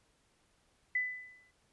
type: tone with exponential decay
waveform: sine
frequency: 2000 Hz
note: B6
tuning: 21 cents sharp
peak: -27 dBFS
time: 0.95-1.51 s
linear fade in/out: 5 ms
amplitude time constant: 120 ms
effects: pink hiss -72 dBFS RMS until 1.72 s + resampled to 24000 Hz